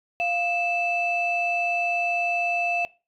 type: tone pair together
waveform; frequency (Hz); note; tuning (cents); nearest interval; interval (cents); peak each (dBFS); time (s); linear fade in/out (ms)
sine; 697.2 / 2636; F5 / E7; -3 / -1; octave + major seventh; 2302; -24; 0.2-2.85; 0
effects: noise-tail reverb RT60 0.3 s tail -21 dB re dry + tanh soft clip ceiling -15 dBFS